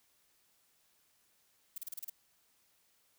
violet noise bursts, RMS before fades -41 dBFS, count 7, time 1.76-2.099 s, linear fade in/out 5 ms, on 21 ms, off 32 ms, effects white hiss -72 dBFS RMS until 3.18 s

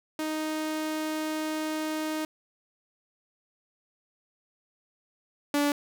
sawtooth tone pair in turn, 311.1 / 289.3 Hz, D#4 / D4, 0 / -26 cents, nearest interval minor second, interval 126 cents, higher first, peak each -25 / -19 dBFS, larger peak second, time 0.19-2.25 / 5.54-5.72 s, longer first, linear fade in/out 2 ms, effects none

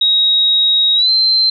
sine tone with pitch glide, 3793 to 4112 Hz, A#7 to C8, +29 to -31 cents, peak -9 dBFS, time 0.01-1.5 s, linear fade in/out 5 ms, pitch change +140 cents, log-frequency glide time 0.95-1.1 s, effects none

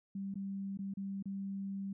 sine tone with dropouts, 196 Hz, G3, in tune, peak -37 dBFS, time 0.15-1.93 s, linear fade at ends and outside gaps 5 ms, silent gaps 0.342-0.355 / 0.774-0.789 / 0.939-0.971 / 1.226-1.256 s, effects none

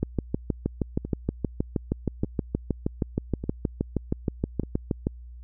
two click trains, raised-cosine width 3 ms, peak -19 / -11 dBFS, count 4 / 33, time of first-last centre 1.05-4.634 / 0.03-5.069 s, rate 0.837 / 6.35 Hz, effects added 60 Hz sine -40 dBFS peak until 5.43 s

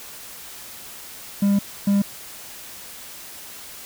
triangle tone bursts at uneven times, 200.5 Hz, G3, 39 cents sharp, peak -13 dBFS, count 2, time 1.42-1.59 / 1.87-2.02 s, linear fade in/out 5 ms, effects white hiss -39 dBFS RMS until 3.85 s

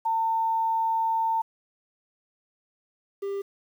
sine / triangle tone pair in turn, 900 / 397.1 Hz, A5 / G4, +39 / +22 cents, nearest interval octave + major second, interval 1417 cents, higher first, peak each -22 / -26 dBFS, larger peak first, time 0.05-1.42 / 3.22-3.42 s, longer first, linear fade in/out 10 ms, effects 9-bit

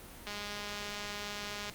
click train, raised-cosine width 0.2 ms, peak -23 dBFS, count 295, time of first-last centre 0.27-1.697 s, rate 206 Hz, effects pink hiss -50 dBFS RMS until 1.74 s + Opus 32 kbps

